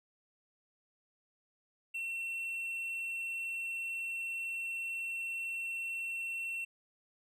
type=tone; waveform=triangle; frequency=2709 Hz; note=E7; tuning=47 cents sharp; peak=-34 dBFS; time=1.94-6.65 s; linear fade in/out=10 ms; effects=none